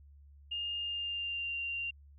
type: tone with pitch glide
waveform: sine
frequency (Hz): 2825 to 2773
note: F7 to F7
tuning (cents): +19 to -13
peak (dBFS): -34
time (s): 0.51-1.91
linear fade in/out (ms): 10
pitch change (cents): -32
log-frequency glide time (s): 0.76-1.57
effects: added 71 Hz sine -54 dBFS peak until 2.18 s